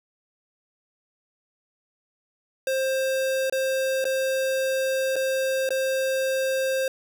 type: tone with dropouts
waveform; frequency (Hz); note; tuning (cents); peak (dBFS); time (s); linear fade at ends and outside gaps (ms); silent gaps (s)
square; 529; C5; +19; -23; 2.67-6.88; 2; 3.498-3.524 / 4.043-4.052 / 5.158-5.163 / 5.691-5.705
effects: none